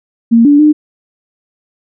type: tone with pitch steps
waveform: sine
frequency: 231 / 289.2 / 302.1 Hz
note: A#3 / D4 / D4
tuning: -16 / -27 / +49 cents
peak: -3 dBFS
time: 0.31-0.73 s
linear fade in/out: 20 ms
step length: 140 ms
effects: none